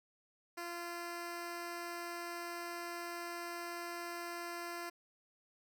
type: tone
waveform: 10% pulse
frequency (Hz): 344.7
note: F4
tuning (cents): -23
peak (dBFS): -33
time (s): 0.57-4.9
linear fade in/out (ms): 10
effects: none